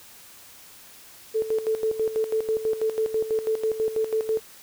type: tone with tremolo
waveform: sine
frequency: 440 Hz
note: A4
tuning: in tune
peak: -20 dBFS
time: 1.34-4.4 s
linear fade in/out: 20 ms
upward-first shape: square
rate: 6.1 Hz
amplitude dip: 70%
effects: white hiss -48 dBFS RMS until 4.62 s